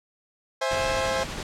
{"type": "chord", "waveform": "sawtooth", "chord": "C augmented", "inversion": "none", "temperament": "equal with one note detuned", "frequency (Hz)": [527.8, 659.3, 830.6], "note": ["C5", "E5", "G#5"], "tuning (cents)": [15, 0, 0], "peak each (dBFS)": [-22, -26, -27], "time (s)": [0.61, 1.24], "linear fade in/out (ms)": 10}
{"type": "noise with tremolo", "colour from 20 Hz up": "pink", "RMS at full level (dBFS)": -32, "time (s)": [0.71, 1.43], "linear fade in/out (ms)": 2, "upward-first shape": "sine", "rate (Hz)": 12, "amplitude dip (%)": 25}
{"effects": ["low-pass 7000 Hz 12 dB/octave"]}